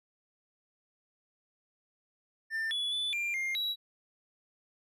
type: tone with pitch steps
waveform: triangle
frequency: 1791 / 3413 / 3480 / 2384 / 2117 / 3891 Hz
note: A6 / G#7 / A7 / D7 / C7 / B7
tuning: +30 / +47 / -20 / +25 / +20 / -27 cents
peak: -29 dBFS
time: 2.5-3.76 s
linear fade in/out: 50 ms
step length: 210 ms
effects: none